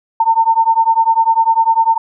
sine beating tone pair, 900 / 910 Hz, A5 / A#5, +39 / -42 cents, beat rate 10 Hz, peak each -12 dBFS, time 0.2-1.98 s, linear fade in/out 5 ms, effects none

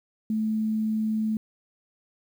sine tone, 217.9 Hz, A3, 17 cents flat, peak -23 dBFS, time 0.3-1.37 s, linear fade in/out 2 ms, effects 9-bit

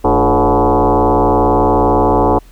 sine tone with frequency modulation, 222.3 Hz, A3, 18 cents sharp, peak -8 dBFS, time 0.04-2.39 s, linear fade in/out 10 ms, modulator 129 Hz, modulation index 6.1, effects added 41 Hz sine -38 dBFS peak until 2.51 s + pink hiss -49 dBFS RMS until 2.51 s

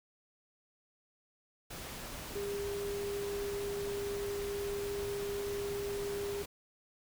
sine tone in noise, 403.7 Hz, G#4, 49 cents flat, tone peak -35 dBFS, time 2.35-6.43 s, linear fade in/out 10 ms, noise pink, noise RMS -44 dBFS, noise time 1.7-6.46 s, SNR +6 dB, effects none

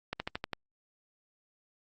slowing click train, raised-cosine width 0.3 ms, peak -17 dBFS, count 6, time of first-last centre 0.13-0.533 s, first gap 70 ms, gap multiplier 1.07, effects Opus 48 kbps

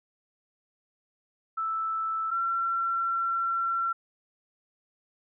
sine tone pair in turn, 1318.5 / 1357.1 Hz, E6 / E6, 0 / +50 cents, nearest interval unison, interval 50 cents, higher second, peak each -27 / -25 dBFS, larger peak second, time 1.57-2.31 / 2.31-3.93 s, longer second, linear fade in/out 10 ms, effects none

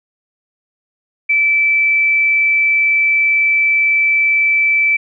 sine tone, 2319 Hz, D7, 22 cents flat, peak -10 dBFS, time 1.29-4.97 s, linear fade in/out 10 ms, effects none

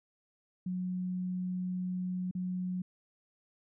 sine tone with dropouts, 182.4 Hz, F#3, 24 cents flat, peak -32 dBFS, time 0.66-2.82 s, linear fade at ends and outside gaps 5 ms, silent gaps 2.312-2.35 s, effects none

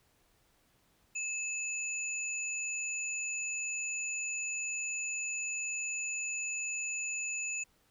sine tone pair together, 2600 / 6941 Hz, E7 / A8, -24 / -25 cents, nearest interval octave + perfect fourth, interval 1699 cents, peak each -36 / -37 dBFS, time 1.15-7.64 s, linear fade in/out 10 ms, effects pink hiss -70 dBFS RMS until 7.9 s

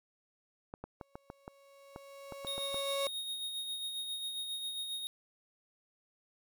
clicks, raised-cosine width 1 ms, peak -28 dBFS, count 11, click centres 0.739 / 0.84 / 1.012 / 1.155 / 1.301 / 1.479 / 1.961 / 2.323 / 2.448 / 2.58 / 2.744 s
35% pulse tone with exponential growth, 554.4 Hz, C#5, in tune, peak -30 dBFS, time 1-3.07 s, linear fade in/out 1 ms, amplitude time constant 450 ms
square tone with tremolo, 3729 Hz, A#7, in tune, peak -36 dBFS, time 2.47-5.07 s, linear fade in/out 0 ms, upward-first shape sine, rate 7.4 Hz, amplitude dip 40%
effects none

